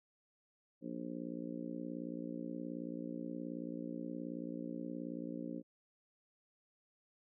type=harmonic tone; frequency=58.7 Hz; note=A#1; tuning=13 cents sharp; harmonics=3 / 4 / 5 / 6 / 7 / 8 / 9; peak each=-48 / -45 / -44 / -53 / -54 / -58 / -51 dBFS; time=0.81-5.63 s; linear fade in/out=50 ms; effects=none